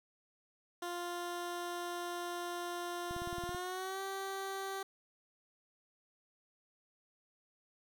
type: tone with pitch glide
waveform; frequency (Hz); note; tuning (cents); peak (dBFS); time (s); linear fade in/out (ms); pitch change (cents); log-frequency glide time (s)
15% pulse; 350 to 388.3; F4 to G4; +4 to -16; -32; 0.82-4.83; 5; +180; 3.44-4.01
type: click train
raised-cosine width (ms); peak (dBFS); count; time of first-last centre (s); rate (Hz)
5; -34; 9; 3.11-3.547; 18.3
effects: none